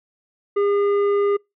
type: tone with tanh clipping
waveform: sine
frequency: 405.1 Hz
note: G#4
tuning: 43 cents flat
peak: -18 dBFS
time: 0.56-1.37 s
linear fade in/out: 10 ms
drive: 12 dB
effects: noise-tail reverb RT60 0.2 s tail -26 dB re dry + low-pass 2000 Hz 12 dB/octave